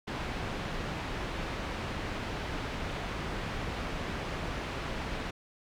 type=low-pass noise; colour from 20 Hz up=pink; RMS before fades=-36 dBFS; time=0.07-5.31 s; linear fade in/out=10 ms; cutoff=3100 Hz; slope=12 dB/octave; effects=none